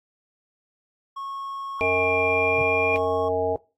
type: tone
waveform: triangle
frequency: 1096 Hz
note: C#6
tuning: 20 cents flat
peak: -29 dBFS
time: 1.16-3.29 s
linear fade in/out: 10 ms
type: tone with pitch glide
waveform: sine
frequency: 2384 to 2399 Hz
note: D7 to D7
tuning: +25 to +36 cents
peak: -23 dBFS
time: 1.81-2.96 s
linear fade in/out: 0 ms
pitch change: +11 cents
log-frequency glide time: 2.21-2.81 s
type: harmonic tone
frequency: 91.6 Hz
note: F#2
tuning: 17 cents flat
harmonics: 1 / 3 / 5 / 7 / 9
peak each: -35 / -35 / -23 / -26 / -29 dBFS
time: 1.81-3.56 s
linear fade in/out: 0 ms
type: tone with exponential growth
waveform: triangle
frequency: 127.9 Hz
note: C3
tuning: 39 cents flat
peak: -26 dBFS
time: 2.5-2.62 s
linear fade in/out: 5 ms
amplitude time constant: 26 ms
effects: noise-tail reverb RT60 0.3 s tail -22 dB re dry + AAC 48 kbps